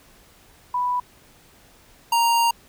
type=tone pair in turn; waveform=sine / square; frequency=987.8 / 932.4 Hz; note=B5 / A#5; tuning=0 / 0 cents; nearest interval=minor second; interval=100 cents; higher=first; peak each=-20 / -17 dBFS; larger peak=second; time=0.74-1 / 2.12-2.51 s; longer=second; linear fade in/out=5 ms; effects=pink hiss -53 dBFS RMS until 2.68 s